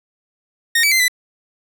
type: tone with pitch steps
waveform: sawtooth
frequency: 1850 / 2295 / 2075 / 1995 Hz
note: A#6 / D7 / C7 / B6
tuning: -14 / -40 / -15 / +17 cents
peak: -9 dBFS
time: 0.75-1.082 s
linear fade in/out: 5 ms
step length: 83 ms
effects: none